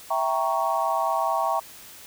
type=chord; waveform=sine; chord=E diminished seventh; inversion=none; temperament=equal; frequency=659.3 / 784 / 932.3 / 1108.7 Hz; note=E5 / G5 / Bb5 / Db6; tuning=0 / 0 / 0 / 0 cents; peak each=-27 dBFS; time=0.1-1.6 s; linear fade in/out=10 ms; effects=white hiss -45 dBFS RMS until 2.06 s